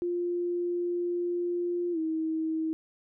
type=tone with pitch glide; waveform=sine; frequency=350.2 to 319.3 Hz; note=F4 to D#4; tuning=+5 to +45 cents; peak=-27 dBFS; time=0.02-2.73 s; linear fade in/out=0 ms; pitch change=-160 cents; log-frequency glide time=1.92-1.98 s; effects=none